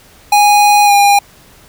square tone with pitch glide, 825 to 809.9 Hz, G#5 to G#5, -12 to -44 cents, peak -6 dBFS, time 0.32-1.19 s, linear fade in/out 5 ms, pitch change -32 cents, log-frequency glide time 0.85-0.92 s, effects pink hiss -43 dBFS RMS until 1.68 s

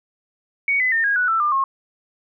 sine tone with pitch steps, 2237 / 2016 / 1817 / 1637.6 / 1475.9 / 1330.1 / 1198.8 / 1080.4 Hz, C#7 / B6 / A#6 / G#6 / F#6 / E6 / D6 / C#6, +15 / +35 / -45 / -25 / -5 / +15 / +35 / -45 cents, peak -16 dBFS, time 0.68-1.64 s, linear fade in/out 2 ms, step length 120 ms, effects none

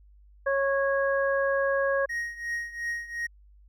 harmonic tone, 550 Hz, C#5, 14 cents flat, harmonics 1 / 2 / 3, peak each -24 / -32 / -29 dBFS, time 0.46-2.06 s, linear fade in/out 10 ms
triangle tone with tremolo, 1877 Hz, A#6, 11 cents sharp, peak -25 dBFS, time 2.09-3.27 s, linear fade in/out 10 ms, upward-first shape triangle, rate 2.8 Hz, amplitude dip 85%
effects added 50 Hz sine -52 dBFS peak until 3.68 s

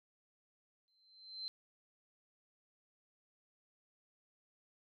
sine tone with exponential growth, 4100 Hz, C8, 36 cents flat, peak -38 dBFS, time 0.88-1.48 s, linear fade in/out 0 ms, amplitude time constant 130 ms, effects none

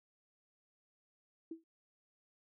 sine tone with exponential decay, 327 Hz, E4, 14 cents flat, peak -38 dBFS, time 1.51-1.64 s, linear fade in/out 5 ms, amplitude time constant 27 ms, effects none

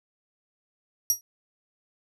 25% pulse tone with exponential decay, 5700 Hz, F8, 34 cents sharp, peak -11 dBFS, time 1.1-1.21 s, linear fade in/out 1 ms, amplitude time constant 23 ms, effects none

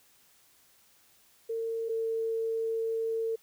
sine tone pair in turn, 454.2 / 451.1 Hz, A#4 / A4, -45 / +43 cents, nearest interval unison, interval 12 cents, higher first, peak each -30 / -28 dBFS, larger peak second, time 1.49-1.89 / 1.89-3.36 s, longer second, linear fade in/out 10 ms, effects white hiss -63 dBFS RMS until 3.42 s

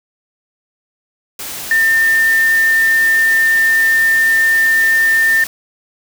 sine tone in noise, 1802 Hz, A6, 41 cents sharp, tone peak -9 dBFS, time 1.71-5.44 s, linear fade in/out 2 ms, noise white, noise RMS -26 dBFS, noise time 1.39-5.47 s, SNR +14 dB, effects none

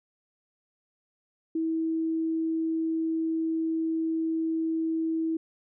sine tone, 323.7 Hz, E4, 31 cents flat, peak -25 dBFS, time 1.55-5.37 s, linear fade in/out 5 ms, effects none

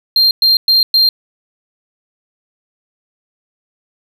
triangle tone bursts, 4186 Hz, C8, in tune, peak -6 dBFS, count 4, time 0.16-1.09 s, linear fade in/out 2 ms, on 150 ms, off 110 ms, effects none

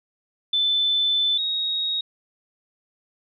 sine tone pair in turn, 3520 / 3769 Hz, A7 / A#7, 0 / +18 cents, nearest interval minor second, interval 118 cents, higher second, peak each -18 / -22 dBFS, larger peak first, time 0.53-1.38 / 1.38-2.01 s, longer first, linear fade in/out 5 ms, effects none

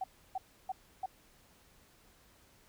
sine tone bursts, 759 Hz, F#5, 44 cents sharp, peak -33 dBFS, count 4, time 0.01-1.06 s, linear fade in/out 5 ms, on 30 ms, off 310 ms, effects pink hiss -64 dBFS RMS until 2.68 s

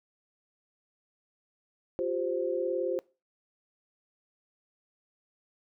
sine chord, F suspended second, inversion none, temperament equal with one note detuned, 353.3 / 392 / 523.3 Hz, F4 / G4 / C5, +20 / 0 / 0 cents, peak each -32 / -34 / -31 dBFS, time 1.99-2.99 s, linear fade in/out 0 ms, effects noise-tail reverb RT60 0.3 s tail -22 dB re dry

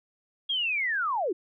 sine linear sweep, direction down, 3316 to 310 Hz, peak -25 dBFS, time 0.49-1.33 s, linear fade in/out 10 ms, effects none

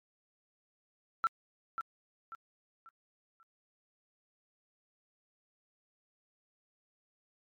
sine tone with echo, 1339 Hz, E6, 27 cents sharp, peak -24 dBFS, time 1.24-1.27 s, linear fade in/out 0 ms, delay 540 ms, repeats 4, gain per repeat -9 dB, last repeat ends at 3.43 s, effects tanh soft clip ceiling -21 dBFS + MP3 96 kbps

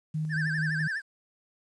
sine tone with tremolo, 155.56 Hz, D#3, in tune, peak -27 dBFS, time 0.14-0.88 s, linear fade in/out 10 ms, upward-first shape square, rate 4.5 Hz, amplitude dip 25%
triangle tone with vibrato, 1661.2 Hz, G#6, in tune, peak -27 dBFS, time 0.29-1.02 s, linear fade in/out 50 ms, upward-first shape sine, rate 12 Hz, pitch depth 140 cents each way
effects resampled to 22050 Hz + 10-bit

